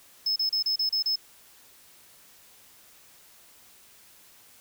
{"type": "tone bursts", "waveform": "triangle", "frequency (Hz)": 5200, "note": "E8", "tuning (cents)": -24, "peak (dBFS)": -22, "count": 7, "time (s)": [0.26, 1.158], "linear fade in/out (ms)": 5, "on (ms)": 100, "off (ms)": 33, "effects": ["white hiss -55 dBFS RMS until 4.6 s"]}